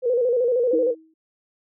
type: tone with vibrato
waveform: sine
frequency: 489.4 Hz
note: B4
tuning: 16 cents flat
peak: -17 dBFS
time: 0.02-0.95 s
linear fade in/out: 50 ms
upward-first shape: square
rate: 13 Hz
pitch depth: 69 cents each way
type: tone with exponential decay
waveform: sine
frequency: 320 Hz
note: D#4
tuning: 49 cents sharp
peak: -20 dBFS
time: 0.73-1.14 s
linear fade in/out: 5 ms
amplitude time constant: 87 ms
effects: none